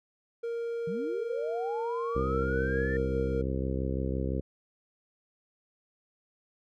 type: tone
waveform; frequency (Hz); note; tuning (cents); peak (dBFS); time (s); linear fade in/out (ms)
triangle; 466.2; A#4; 0; -29; 0.43-3.42; 10
type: linear sweep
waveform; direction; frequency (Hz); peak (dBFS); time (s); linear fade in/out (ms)
sine; up; 155.56 to 1800; -34; 0.87-2.97; 5
type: harmonic tone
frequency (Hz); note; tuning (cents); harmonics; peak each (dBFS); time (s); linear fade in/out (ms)
65.9; C2; +13; 1 / 2 / 3 / 4 / 5 / 6 / 7 / 8; -32 / -35 / -37 / -38 / -39 / -40 / -40 / -41; 2.15-4.41; 10
effects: none